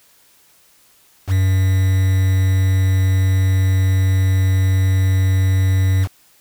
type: tone with quantisation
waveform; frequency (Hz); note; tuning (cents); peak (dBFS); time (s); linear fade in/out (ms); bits
triangle; 94.7; F#2; +41; -10; 1.27-6.08; 50; 5
effects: white hiss -53 dBFS RMS until 6.4 s